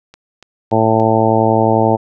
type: click train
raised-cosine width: 0.2 ms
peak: -21 dBFS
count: 4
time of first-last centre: 0.14-1 s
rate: 3.49 Hz
type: harmonic tone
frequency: 111.3 Hz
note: A2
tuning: 20 cents sharp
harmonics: 1 / 2 / 3 / 4 / 5 / 6 / 7 / 8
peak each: -18 / -18 / -18 / -18 / -18 / -18 / -18 / -18 dBFS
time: 0.71-1.97 s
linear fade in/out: 20 ms
effects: none